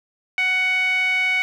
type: tone with band-pass filter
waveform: sawtooth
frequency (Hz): 744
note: F#5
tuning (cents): +9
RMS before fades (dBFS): -20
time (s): 0.38-1.42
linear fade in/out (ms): 0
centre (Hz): 2300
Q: 7
effects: none